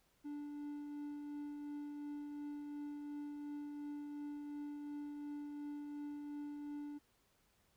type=tone with tremolo; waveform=triangle; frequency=292.1 Hz; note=D4; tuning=9 cents flat; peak=-40 dBFS; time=0.24-6.99 s; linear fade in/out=20 ms; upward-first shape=triangle; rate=2.8 Hz; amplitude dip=30%; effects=pink hiss -75 dBFS RMS until 7.76 s